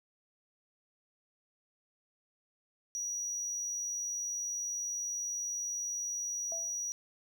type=tone; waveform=triangle; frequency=5800 Hz; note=F#8; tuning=35 cents flat; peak=-33 dBFS; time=2.95-6.92 s; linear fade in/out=0 ms
type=tone with exponential decay; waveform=sine; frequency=665 Hz; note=E5; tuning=15 cents sharp; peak=-39 dBFS; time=6.52-6.81 s; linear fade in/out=0 ms; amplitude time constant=62 ms
effects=none